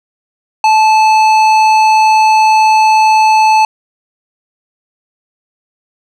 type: tone with tanh clipping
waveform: triangle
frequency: 871 Hz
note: A5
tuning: 18 cents flat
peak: -7 dBFS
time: 0.64-3.65 s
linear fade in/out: 2 ms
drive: 17 dB
effects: none